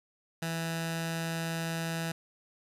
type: tone with notch filter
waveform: 15% pulse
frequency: 164.81 Hz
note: E3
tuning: in tune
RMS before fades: -34 dBFS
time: 0.42-2.12 s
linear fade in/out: 5 ms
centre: 400 Hz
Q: 0.73
effects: resampled to 32000 Hz + 10-bit